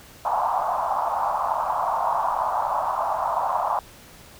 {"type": "band-pass noise", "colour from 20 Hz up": "white", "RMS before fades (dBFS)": -24, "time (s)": [0.25, 3.79], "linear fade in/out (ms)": 2, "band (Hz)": [670, 1100], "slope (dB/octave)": 48, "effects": ["pink hiss -47 dBFS RMS until 4.39 s"]}